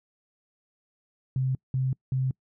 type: tone bursts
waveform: sine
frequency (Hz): 130.81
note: C3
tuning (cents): 0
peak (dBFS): -23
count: 3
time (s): 1.36-2.31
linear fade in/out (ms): 2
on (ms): 190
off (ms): 190
effects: noise-tail reverb RT60 0.1 s tail -26 dB re dry